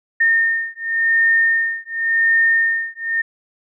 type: beating tone pair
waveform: sine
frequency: 1824 / 1824.91 Hz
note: A#6 / A#6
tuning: -38 / -37 cents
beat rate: 0.91 Hz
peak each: -17 dBFS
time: 0.2-3.22 s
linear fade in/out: 10 ms
effects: none